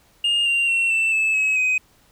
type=tone with pitch steps; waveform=sine; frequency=2829 / 2774 / 2720 / 2667 / 2615 / 2564 / 2515 Hz; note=F7 / F7 / F7 / E7 / E7 / E7 / D#7; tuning=+22 / -12 / -46 / +20 / -15 / -49 / +18 cents; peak=-14 dBFS; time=0.24-1.78 s; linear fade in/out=5 ms; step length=220 ms; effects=tanh soft clip ceiling -16 dBFS + pink hiss -57 dBFS RMS until 2.11 s